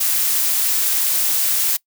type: noise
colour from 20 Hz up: blue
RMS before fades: -18 dBFS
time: 0-1.77 s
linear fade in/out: 10 ms
effects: noise-tail reverb RT60 0.1 s tail -23 dB re dry